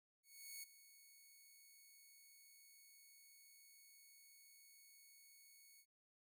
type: tone with ADSR envelope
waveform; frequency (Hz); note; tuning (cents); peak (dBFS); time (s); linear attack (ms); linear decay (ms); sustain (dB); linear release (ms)
5% pulse; 2217; C#7; 0; -39; 0.23-5.86; 400; 14; -15; 65
effects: none